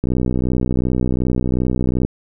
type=click train; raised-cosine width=3 ms; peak=-6 dBFS; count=127; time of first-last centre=0.04-2.05 s; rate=62.7 Hz; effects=none

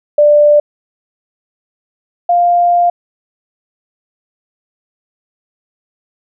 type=tone pair in turn; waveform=sine; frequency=591 / 699.8 Hz; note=D5 / F5; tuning=+11 / +3 cents; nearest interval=minor third; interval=292 cents; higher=second; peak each=-4 / -7 dBFS; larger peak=first; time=0.18-0.6 / 2.29-2.9 s; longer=second; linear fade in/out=5 ms; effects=none

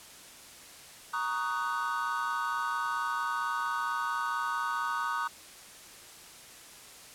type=chord; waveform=triangle; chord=D# minor seventh; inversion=second; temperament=just; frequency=933.4 / 1120.1 / 1244.5 / 1493.4 Hz; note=A#5 / C#6 / D#6 / F#6; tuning=+2 / +18 / 0 / +16 cents; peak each=-34 / -34 / -32 / -34 dBFS; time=1.13-5.28 s; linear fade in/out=10 ms; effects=white hiss -50 dBFS RMS until 7.14 s + low-pass 11000 Hz 12 dB/octave

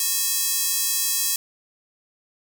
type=tone with high-pass filter; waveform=square; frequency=366.1 Hz; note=F#4; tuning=18 cents flat; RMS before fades=-23 dBFS; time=0-1.36 s; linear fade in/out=2 ms; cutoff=7100 Hz; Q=0.79; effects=none

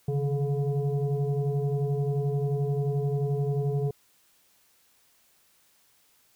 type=tone with frequency modulation; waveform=sine; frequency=137.8 Hz; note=C#3; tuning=10 cents flat; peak=-24 dBFS; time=0.08-3.91 s; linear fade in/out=5 ms; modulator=287 Hz; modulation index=1; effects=white hiss -64 dBFS RMS until 6.35 s

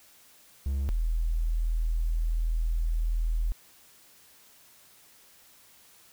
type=tone pair in turn; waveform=triangle / sine; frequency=68.4 / 40.67 Hz; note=C#2 / E1; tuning=-23 / -23 cents; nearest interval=major sixth; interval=900 cents; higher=first; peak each=-24 dBFS; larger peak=neither; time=0.66-0.89 / 0.89-3.52 s; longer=second; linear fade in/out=0 ms; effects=white hiss -57 dBFS RMS until 6.12 s

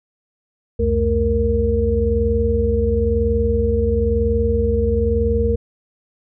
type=tone cluster; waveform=sine; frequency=67 / 88 / 220.5 / 465.2 Hz; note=C2 / F2 / A3 / A#4; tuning=+42 / +14 / +4 / -4 cents; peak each=-20 / -21 / -24 / -18 dBFS; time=0.79-5.56 s; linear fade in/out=10 ms; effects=none

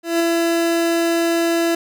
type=tone with ADSR envelope; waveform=30% pulse; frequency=335.6 Hz; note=E4; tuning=31 cents sharp; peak=-11 dBFS; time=0.03-1.75 s; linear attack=170 ms; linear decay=4 ms; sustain=-2 dB; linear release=4 ms; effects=none

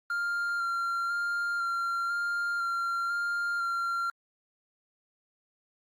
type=tone with vibrato; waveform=triangle; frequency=1389 Hz; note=F6; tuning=10 cents flat; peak=-26 dBFS; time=0.1-4.1 s; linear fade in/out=2 ms; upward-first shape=square; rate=1 Hz; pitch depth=13 cents each way; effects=Opus 32 kbps

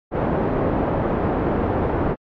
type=low-pass noise; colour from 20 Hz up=white; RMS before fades=-21 dBFS; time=0.11-2.16 s; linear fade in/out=50 ms; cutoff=570 Hz; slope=12 dB/octave; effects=low-pass 2000 Hz 12 dB/octave + AAC 64 kbps

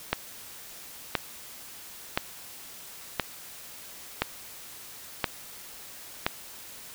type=click train; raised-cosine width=0.3 ms; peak=-7 dBFS; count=7; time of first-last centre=0.13-6.265 s; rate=0.978 Hz; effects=white hiss -45 dBFS RMS until 6.94 s

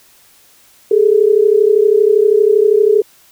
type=tone pair together; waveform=sine; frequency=405.7 / 438.3 Hz; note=G#4 / A4; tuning=-41 / -7 cents; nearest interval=minor second; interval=134 cents; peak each=-10 dBFS; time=0.91-3.02 s; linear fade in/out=5 ms; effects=white hiss -48 dBFS RMS until 3.31 s

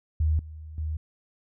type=tone with level steps; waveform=sine; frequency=77.8 Hz; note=D#2; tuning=in tune; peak=-20 / -38 / -27 dBFS; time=0.2-0.97 s; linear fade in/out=5 ms; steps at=0.39 / 0.78 s; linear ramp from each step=2 ms; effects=none

